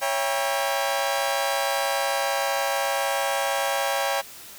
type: chord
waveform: sawtooth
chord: C# diminished seventh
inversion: none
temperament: just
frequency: 554.4 / 665.2 / 798.3 / 957.9 Hz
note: C#5 / E5 / G5 / Bb5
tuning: 0 / +16 / +31 / +47 cents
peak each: -23 / -27 / -23 / -28 dBFS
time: 0.01-4.22 s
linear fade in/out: 20 ms
effects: white hiss -43 dBFS RMS until 4.58 s